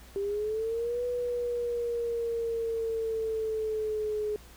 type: linear two-way sweep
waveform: sine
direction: up then down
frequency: 393.6 to 491.1 to 420.8 Hz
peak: -28 dBFS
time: 0.16-4.36 s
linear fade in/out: 0 ms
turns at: 1.04 s
effects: added 60 Hz sine -51 dBFS peak until 4.56 s + pink hiss -54 dBFS RMS until 4.56 s